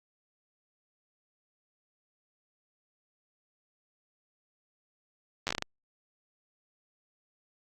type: slowing click train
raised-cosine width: 0.2 ms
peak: -13 dBFS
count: 8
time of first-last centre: 5.47-5.623 s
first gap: 9 ms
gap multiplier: 1.29
effects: Opus 48 kbps